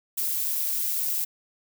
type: noise with amplitude modulation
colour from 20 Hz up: violet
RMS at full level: -25 dBFS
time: 0.17-1.25 s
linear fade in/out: 10 ms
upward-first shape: sine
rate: 154 Hz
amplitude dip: 45%
effects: none